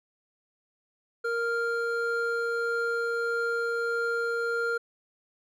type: tone pair together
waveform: triangle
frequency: 466.2 / 1397 Hz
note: A#4 / F6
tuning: 0 / 0 cents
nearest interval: octave + perfect fifth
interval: 1900 cents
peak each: -27 dBFS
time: 1.24-4.78 s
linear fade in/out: 10 ms
effects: none